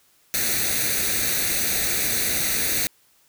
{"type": "noise with comb filter", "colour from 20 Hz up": "white", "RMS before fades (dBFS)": -23, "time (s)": [0.34, 2.87], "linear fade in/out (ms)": 0, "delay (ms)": 0.48, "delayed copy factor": 0.7, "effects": ["white hiss -60 dBFS RMS until 3.28 s"]}